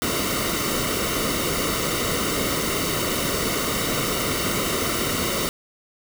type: noise with comb filter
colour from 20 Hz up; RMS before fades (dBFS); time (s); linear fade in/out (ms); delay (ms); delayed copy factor
pink; -24; 0.02-5.49; 0; 1.2; -0.7
effects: none